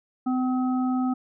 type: harmonic tone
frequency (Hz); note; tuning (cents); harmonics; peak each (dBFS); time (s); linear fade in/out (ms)
255.3; C4; -42; 1 / 3 / 5; -22 / -32 / -36; 0.26-1.14; 10
effects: none